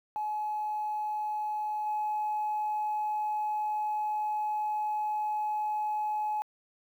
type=tone with level steps; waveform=sine; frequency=849 Hz; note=G#5; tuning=38 cents sharp; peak=-29 / -27 dBFS; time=0.16-6.42 s; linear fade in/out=0 ms; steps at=1.86 s; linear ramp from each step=10 ms; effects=tanh soft clip ceiling -25 dBFS + 10-bit